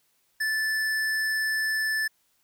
sine tone with tanh clipping, 1751 Hz, A6, 9 cents flat, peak -26 dBFS, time 0.4-2.08 s, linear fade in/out 10 ms, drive 16 dB, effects white hiss -69 dBFS RMS until 2.43 s

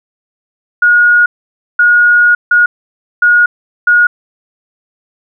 sine tone bursts at uneven times, 1442 Hz, F#6, 45 cents flat, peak -4 dBFS, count 5, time 0.82-1.26 / 1.79-2.35 / 2.51-2.66 / 3.22-3.46 / 3.87-4.07 s, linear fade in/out 5 ms, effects none

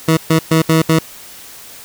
20% pulse tone bursts at uneven times, 160.8 Hz, E3, 43 cents flat, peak -4 dBFS, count 5, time 0.08-0.17 / 0.3-0.39 / 0.51-0.62 / 0.69-0.82 / 0.89-0.99 s, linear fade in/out 5 ms, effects white hiss -36 dBFS RMS until 1.84 s

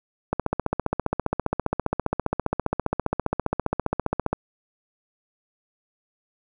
click train, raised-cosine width 1 ms, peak -8 dBFS, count 61, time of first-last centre 0.33-4.33 s, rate 15 Hz, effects none

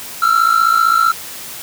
triangle tone pair together, 1318.5 / 1374 Hz, E6 / F6, 0 / -29 cents, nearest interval minor second, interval 71 cents, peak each -11 dBFS, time 0.22-1.12 s, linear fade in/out 5 ms, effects white hiss -30 dBFS RMS until 1.62 s + high-pass 80 Hz 12 dB/octave

